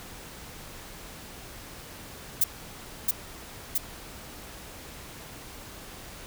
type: noise with echo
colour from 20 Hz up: violet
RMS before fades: -21 dBFS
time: 2.41-2.44 s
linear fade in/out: 5 ms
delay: 670 ms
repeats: 2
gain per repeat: -2 dB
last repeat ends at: 3.78 s
effects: pink hiss -44 dBFS RMS until 6.26 s